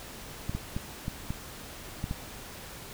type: clicks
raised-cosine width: 5 ms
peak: -19 dBFS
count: 7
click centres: 0.495 / 0.55 / 0.765 / 1.081 / 1.305 / 2.041 / 2.111 s
effects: pink hiss -44 dBFS RMS until 2.93 s